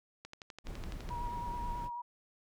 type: click train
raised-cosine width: 0.2 ms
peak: -29 dBFS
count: 11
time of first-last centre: 0.25-1.09 s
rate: 11.9 Hz
type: noise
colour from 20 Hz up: brown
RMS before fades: -41 dBFS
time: 0.64-1.9 s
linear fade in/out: 50 ms
type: tone with vibrato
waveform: sine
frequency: 957 Hz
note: A#5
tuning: 45 cents sharp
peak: -38 dBFS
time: 1.1-2.02 s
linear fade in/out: 10 ms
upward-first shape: sine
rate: 9.3 Hz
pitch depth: 23 cents each way
effects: none